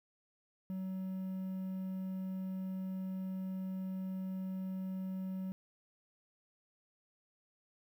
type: tone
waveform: triangle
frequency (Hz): 188.3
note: F#3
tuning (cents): +31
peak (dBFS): -35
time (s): 0.7-5.52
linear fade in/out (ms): 0
effects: 11-bit